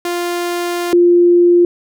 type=tone pair in turn; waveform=sawtooth / sine; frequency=349.2 / 349.2 Hz; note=F4 / F4; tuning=0 / 0 cents; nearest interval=unison; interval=0 cents; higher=neither; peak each=-13 / -6 dBFS; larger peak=second; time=0.05-0.93 / 0.93-1.65 s; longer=first; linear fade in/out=2 ms; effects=none